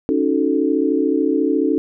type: chord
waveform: sine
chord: D# half-diminished seventh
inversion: third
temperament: equal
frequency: 277.2 / 311.1 / 370 / 440 Hz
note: C#4 / D#4 / F#4 / A4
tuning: 0 / 0 / 0 / 0 cents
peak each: -19 / -19 / -23 / -21 dBFS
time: 0.09-1.78 s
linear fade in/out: 0 ms
effects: none